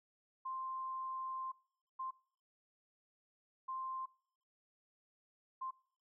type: tone bursts at uneven times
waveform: sine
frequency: 1048 Hz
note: C6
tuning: 2 cents sharp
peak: -39 dBFS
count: 4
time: 0.45-1.52 / 1.99-2.11 / 3.68-4.06 / 5.61-5.71 s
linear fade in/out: 10 ms
effects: noise-tail reverb RT60 0.7 s tail -25 dB re dry